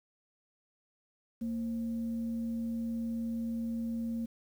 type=tone with frequency modulation; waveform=sine; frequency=229.8 Hz; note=A#3; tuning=25 cents flat; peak=-32 dBFS; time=1.41-4.26 s; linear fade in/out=10 ms; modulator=298 Hz; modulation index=0.21; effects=10-bit